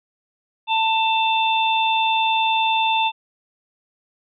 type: harmonic tone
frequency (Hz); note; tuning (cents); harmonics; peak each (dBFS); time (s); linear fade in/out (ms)
890; A5; +20; 1 / 3 / 4; -18 / -23 / -24; 0.67-3.12; 50
effects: none